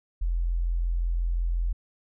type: tone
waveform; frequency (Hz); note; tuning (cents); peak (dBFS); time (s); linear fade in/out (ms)
sine; 42.8; F1; -34; -23; 0.21-1.73; 10
effects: none